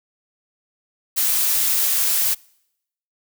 blue noise, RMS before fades -19 dBFS, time 1.16-2.35 s, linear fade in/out 20 ms, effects noise-tail reverb RT60 0.8 s tail -26 dB re dry

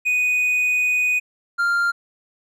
triangle tone pair in turn, 2485 / 1394.7 Hz, D#7 / F6, -3 / -3 cents, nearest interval minor seventh, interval 1000 cents, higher first, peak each -15 dBFS, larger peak neither, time 0.05-1.2 / 1.58-1.92 s, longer first, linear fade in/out 20 ms, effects none

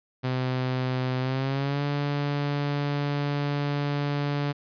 sawtooth tone with pitch glide, 128.3 to 144.01 Hz, C3 to D3, -34 to -34 cents, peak -21 dBFS, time 0.23-4.53 s, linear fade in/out 20 ms, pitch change +200 cents, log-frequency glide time 1.19-1.83 s, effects resampled to 11025 Hz

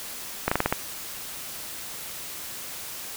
slowing click train, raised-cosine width 0.5 ms, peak -6 dBFS, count 6, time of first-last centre 0.48-0.726 s, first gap 35 ms, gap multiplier 1.17, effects white hiss -37 dBFS RMS until 3.16 s

